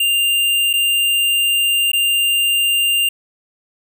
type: tone with dropouts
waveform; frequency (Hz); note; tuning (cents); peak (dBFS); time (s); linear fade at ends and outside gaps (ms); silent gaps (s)
square; 2794; F7; 0; -14; 0-3.09; 5; 0.731-0.736 / 1.918-1.932
effects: none